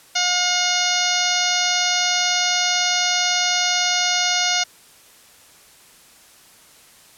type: harmonic tone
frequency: 718 Hz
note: F5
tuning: 48 cents sharp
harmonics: 1 / 2 / 3 / 4 / 5 / 6 / 7 / 8 / 9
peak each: -26 / -26 / -26 / -26 / -26 / -26 / -26 / -26 / -26 dBFS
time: 0.15-4.64 s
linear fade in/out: 10 ms
effects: white hiss -49 dBFS RMS until 7.17 s + low-pass 12000 Hz 12 dB/octave